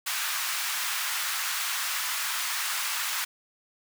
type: high-pass noise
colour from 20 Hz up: pink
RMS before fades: -30 dBFS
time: 0.06-3.25 s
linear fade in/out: 10 ms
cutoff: 1100 Hz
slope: 24 dB/octave
effects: none